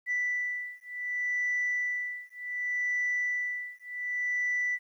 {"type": "beating tone pair", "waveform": "sine", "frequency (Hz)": [1975.5, 1976.17], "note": ["B6", "B6"], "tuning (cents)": [0, 1], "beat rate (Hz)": 0.67, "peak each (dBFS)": [-31, -31], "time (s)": [0.06, 4.79], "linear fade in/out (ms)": 50, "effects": ["tanh soft clip ceiling -23 dBFS", "11-bit"]}